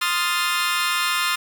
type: chord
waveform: 20% pulse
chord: F dominant seventh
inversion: second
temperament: equal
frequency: 1046.5 / 1244.5 / 1396.9 / 1760 Hz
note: C6 / Eb6 / F6 / A6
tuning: 0 / 0 / 0 / 0 cents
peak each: -21 / -20 / -20 / -22 dBFS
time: 0.01-1.36 s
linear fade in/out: 10 ms
effects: 7-bit